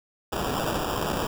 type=noise with sample-and-hold; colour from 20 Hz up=violet; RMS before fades=-28 dBFS; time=0.32-1.27 s; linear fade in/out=5 ms; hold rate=2100 Hz; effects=none